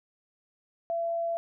sine tone, 674 Hz, E5, 38 cents sharp, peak -27 dBFS, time 0.9-1.37 s, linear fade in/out 0 ms, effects none

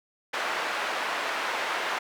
white band-pass noise, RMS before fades -30 dBFS, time 0.33-1.99 s, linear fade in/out 10 ms, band 550 to 1800 Hz, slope 12 dB/octave, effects none

